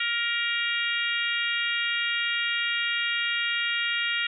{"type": "harmonic tone with a mistuned harmonic", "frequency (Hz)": 468.5, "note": "A#4", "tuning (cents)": 9, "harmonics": [3, 4, 5, 6, 7, 8], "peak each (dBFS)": [-31, -30, -31, -31, -33, -37], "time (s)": [0, 4.27], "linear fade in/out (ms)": 5, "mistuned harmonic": 4, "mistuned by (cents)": 15, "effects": []}